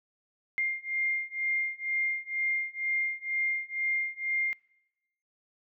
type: beating tone pair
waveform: sine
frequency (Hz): 2111 / 2113.1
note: C7 / C7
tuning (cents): +15 / +17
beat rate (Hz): 2.1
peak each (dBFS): -32 / -31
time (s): 0.58-4.53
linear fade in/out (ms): 0
effects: noise-tail reverb RT60 1.0 s tail -24 dB re dry